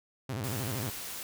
sawtooth tone with vibrato, 116.5 Hz, A#2, 1 cent flat, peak -29 dBFS, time 0.29-0.9 s, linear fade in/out 5 ms, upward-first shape square, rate 13 Hz, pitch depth 220 cents each way
white noise, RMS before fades -40 dBFS, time 0.44-1.23 s, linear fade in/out 0 ms
effects none

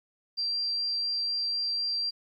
sine tone, 4724 Hz, D8, 9 cents sharp, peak -27 dBFS, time 0.37-2.11 s, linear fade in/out 20 ms, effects 11-bit

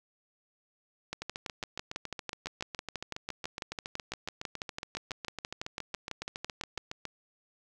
two click trains, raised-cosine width 0.2 ms, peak -20 / -18 dBFS, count 43 / 35, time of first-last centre 1.22-7.053 / 1.13-6.778 s, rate 7.2 / 6.02 Hz, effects none

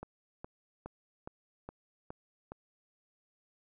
click train, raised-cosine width 1 ms, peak -28 dBFS, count 7, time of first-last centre 0.03-2.52 s, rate 2.41 Hz, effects none

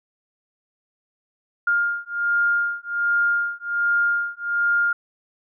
sine beating tone pair, 1408 / 1409.3 Hz, F6 / F6, +14 / +15 cents, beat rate 1.3 Hz, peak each -22 dBFS, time 1.67-4.93 s, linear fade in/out 5 ms, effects none

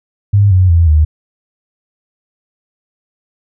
sine tone with pitch steps, 101.3 / 92.36 / 84.2 / 76.77 Hz, G#2 / F#2 / E2 / D#2, -43 / -3 / +37 / -23 cents, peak -5 dBFS, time 0.33-1.05 s, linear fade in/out 10 ms, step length 180 ms, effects none

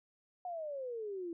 sine exponential sweep, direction down, 735 to 329.6 Hz, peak -38 dBFS, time 0.45-1.33 s, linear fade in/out 2 ms, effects none

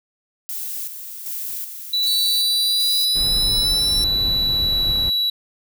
violet noise with tremolo, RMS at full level -28 dBFS, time 0.49-3.05 s, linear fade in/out 0 ms, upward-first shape square, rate 1.3 Hz, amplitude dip 50%
triangle tone with pitch glide, 3951 to 3924 Hz, B7 to B7, 0 to -12 cents, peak -16 dBFS, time 1.93-5.3 s, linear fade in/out 5 ms, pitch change -12 cents, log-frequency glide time 4.21-5.01 s
20% pulse linear sweep, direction up, 4435 to 5460 Hz, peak -18 dBFS, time 2.07-4.04 s, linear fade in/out 0 ms
brown noise, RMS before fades -27 dBFS, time 3.15-5.1 s, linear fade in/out 5 ms
effects none

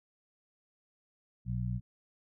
harmonic tone, 60.9 Hz, B1, 24 cents flat, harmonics 1 / 2 / 3, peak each -38 / -33 / -38 dBFS, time 1.45-1.81 s, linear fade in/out 50 ms, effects none

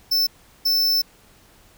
square tone bursts at uneven times, 5300 Hz, E8, 9 cents sharp, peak -17 dBFS, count 2, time 0.11-0.27 / 0.65-1.02 s, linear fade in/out 10 ms, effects pink hiss -53 dBFS RMS until 1.77 s

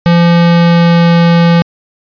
square tone with pitch glide, 171.2 to 169.92 Hz, F3 to F3, -34 to -47 cents, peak -5 dBFS, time 0.06-1.62 s, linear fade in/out 0 ms, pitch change -13 cents, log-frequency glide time 0.2-1.15 s, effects resampled to 11025 Hz

